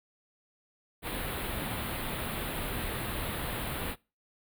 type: band-stop noise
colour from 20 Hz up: pink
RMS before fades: -35 dBFS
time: 1.02-3.96 s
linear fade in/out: 50 ms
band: 4000 to 9200 Hz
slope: 48 dB/octave
effects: noise-tail reverb RT60 0.3 s tail -23 dB re dry